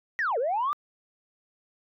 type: linear two-way sweep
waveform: sine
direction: down then up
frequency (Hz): 1942 to 436.8 to 1224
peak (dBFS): -23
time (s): 0.19-0.73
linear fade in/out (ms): 0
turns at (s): 0.38
effects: tanh soft clip ceiling -20 dBFS